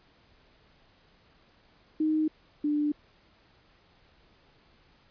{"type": "tone pair in turn", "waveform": "sine", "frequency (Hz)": [311.1, 296.2], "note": ["D#4", "D4"], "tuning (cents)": [0, 15], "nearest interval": "minor second", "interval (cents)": 85, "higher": "first", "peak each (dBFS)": [-23, -24], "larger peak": "first", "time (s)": [[2, 2.28], [2.64, 2.92]], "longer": "neither", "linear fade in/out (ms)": 5, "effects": ["pink hiss -62 dBFS RMS until 5.1 s", "resampled to 11025 Hz"]}